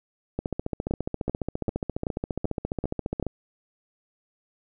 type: two click trains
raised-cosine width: 2 ms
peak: -13 / -14 dBFS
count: 7 / 43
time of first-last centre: 0.91-3.227 / 0.39-3.267 s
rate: 2.59 / 14.6 Hz
effects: none